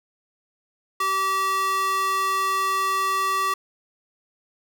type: tone with high-pass filter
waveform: square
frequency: 385 Hz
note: G4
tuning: 31 cents flat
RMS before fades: -23 dBFS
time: 1-3.54 s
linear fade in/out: 5 ms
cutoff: 1000 Hz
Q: 3
effects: none